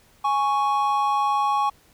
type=tone pair together; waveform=triangle; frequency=830.6 / 1108.7 Hz; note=G#5 / C#6; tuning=0 / 0 cents; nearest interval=perfect fourth; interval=500 cents; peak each=-20 dBFS; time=0.24-1.7 s; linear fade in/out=10 ms; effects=pink hiss -57 dBFS RMS until 1.93 s